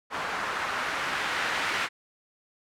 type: noise with low-pass filter sweep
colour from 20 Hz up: blue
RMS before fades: -30 dBFS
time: 0.1-1.89 s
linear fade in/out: 50 ms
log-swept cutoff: 1200 to 1900 Hz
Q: 1.3
effects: none